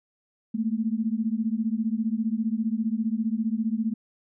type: beating tone pair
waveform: sine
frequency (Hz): 216.1 / 231.1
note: A3 / A#3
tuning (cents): -31 / -15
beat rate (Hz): 15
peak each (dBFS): -26 / -27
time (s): 0.54-3.94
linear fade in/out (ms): 10
effects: none